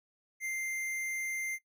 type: tone with hard clipping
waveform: sine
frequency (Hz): 2093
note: C7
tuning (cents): 0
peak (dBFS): -35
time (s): 0.4-1.59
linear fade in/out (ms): 50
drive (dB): 18
effects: noise-tail reverb RT60 0.1 s tail -17 dB re dry